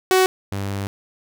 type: tone pair in turn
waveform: sawtooth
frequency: 374 / 99.06 Hz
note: F#4 / G2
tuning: +19 / +19 cents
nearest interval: octave + major seventh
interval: 2300 cents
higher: first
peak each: -9 / -20 dBFS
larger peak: first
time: 0.11-0.26 / 0.52-0.87 s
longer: second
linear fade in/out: 0 ms
effects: none